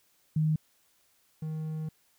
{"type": "tone pair in turn", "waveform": ["sine", "triangle"], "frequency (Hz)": [155.56, 156.73], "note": ["D#3", "D#3"], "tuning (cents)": [0, 13], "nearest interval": "unison", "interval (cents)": 13, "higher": "second", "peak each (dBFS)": [-23, -30], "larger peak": "first", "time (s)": [[0.36, 0.56], [1.42, 1.89]], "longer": "second", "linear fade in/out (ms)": 5, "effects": ["white hiss -68 dBFS RMS until 2.18 s"]}